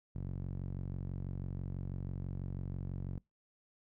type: tone with band-pass filter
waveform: sawtooth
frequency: 46.1 Hz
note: F#1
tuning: 6 cents flat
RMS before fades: -40 dBFS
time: 0.15-3.18 s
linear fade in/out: 0 ms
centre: 130 Hz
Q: 1.4
effects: noise-tail reverb RT60 0.2 s tail -25 dB re dry